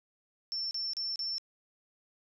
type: tone bursts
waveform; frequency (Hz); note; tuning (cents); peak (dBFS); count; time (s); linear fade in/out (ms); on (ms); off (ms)
sine; 5390; E8; +38; -32; 4; 0.52-1.382; 0; 190; 34
effects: none